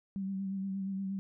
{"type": "tone with vibrato", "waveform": "sine", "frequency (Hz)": 193.7, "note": "G3", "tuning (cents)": -20, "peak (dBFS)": -33, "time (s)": [0.16, 1.19], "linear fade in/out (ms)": 0, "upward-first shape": "sine", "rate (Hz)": 8.5, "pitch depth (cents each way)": 30, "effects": []}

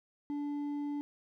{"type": "tone with hard clipping", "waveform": "sine", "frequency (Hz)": 289.9, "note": "D4", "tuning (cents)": -22, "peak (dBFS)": -35, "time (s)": [0.3, 1.01], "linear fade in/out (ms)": 0, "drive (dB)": 4, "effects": []}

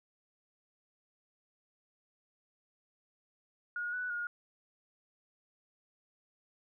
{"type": "tone with pitch steps", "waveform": "sine", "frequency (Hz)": [1439, 1484, 1431], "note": ["F#6", "F#6", "F6"], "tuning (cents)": [-49, 5, 42], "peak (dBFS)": -34, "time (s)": [3.76, 4.27], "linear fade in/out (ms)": 2, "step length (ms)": 170, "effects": []}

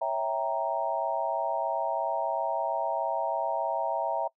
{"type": "chord", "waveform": "sine", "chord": "C# diminished seventh", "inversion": "none", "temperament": "equal with one note detuned", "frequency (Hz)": [554.4, 657.4, 784, 932.3], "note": ["C#5", "E5", "G5", "Bb5"], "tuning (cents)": [0, -5, 0, 0], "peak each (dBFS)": [-35, -30, -33, -31], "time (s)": [0.01, 4.28], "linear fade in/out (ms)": 10, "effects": ["noise-tail reverb RT60 0.1 s tail -23 dB re dry"]}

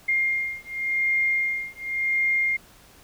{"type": "beating tone pair", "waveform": "sine", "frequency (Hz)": [2119, 2119.9], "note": ["C7", "C7"], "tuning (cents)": [21, 22], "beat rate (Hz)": 0.9, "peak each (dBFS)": -25, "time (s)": [0.08, 2.57], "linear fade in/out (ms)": 10, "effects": ["pink hiss -52 dBFS RMS until 3.03 s"]}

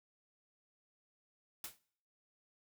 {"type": "noise with exponential decay", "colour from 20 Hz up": "white", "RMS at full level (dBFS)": -40, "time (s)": [1.64, 1.79], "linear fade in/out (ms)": 2, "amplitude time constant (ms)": 32, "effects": ["noise-tail reverb RT60 0.6 s tail -22 dB re dry"]}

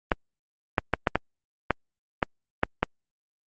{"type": "clicks", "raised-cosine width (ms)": 0.5, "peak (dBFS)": -5, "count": 9, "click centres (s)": [0.118, 0.782, 0.937, 1.072, 1.156, 1.707, 2.228, 2.634, 2.83], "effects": ["Opus 32 kbps"]}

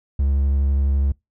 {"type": "tone with vibrato", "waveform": "triangle", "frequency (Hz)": 69.3, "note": "C#2", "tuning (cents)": 0, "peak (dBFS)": -14, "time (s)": [0.19, 1.12], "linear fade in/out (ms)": 5, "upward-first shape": "sine", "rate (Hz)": 12, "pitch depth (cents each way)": 17, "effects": ["noise-tail reverb RT60 0.2 s tail -25 dB re dry"]}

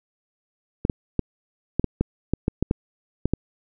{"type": "clicks", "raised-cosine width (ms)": 3, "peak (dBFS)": -7, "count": 12, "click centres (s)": [0.851, 0.898, 1.193, 1.796, 1.843, 2.01, 2.336, 2.481, 2.626, 2.711, 3.256, 3.336], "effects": []}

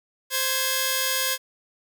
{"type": "tone pair together", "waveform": "5% pulse", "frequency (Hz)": [523.3, 1666.7], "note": ["C5", "G#6"], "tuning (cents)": [0, 6], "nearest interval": "octave + minor sixth", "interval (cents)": 2006, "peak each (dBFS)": -14, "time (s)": [0.3, 1.38], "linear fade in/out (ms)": 50, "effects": []}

